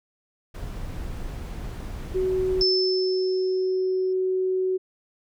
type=noise; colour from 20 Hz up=brown; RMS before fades=-33 dBFS; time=0.54-2.63 s; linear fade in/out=10 ms
type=tone; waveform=sine; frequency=373.6 Hz; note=F#4; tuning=17 cents sharp; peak=-21 dBFS; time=2.14-4.78 s; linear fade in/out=20 ms
type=tone with exponential decay; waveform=sine; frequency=5274 Hz; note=E8; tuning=in tune; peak=-18 dBFS; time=2.61-4.13 s; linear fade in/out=1 ms; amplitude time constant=330 ms
effects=none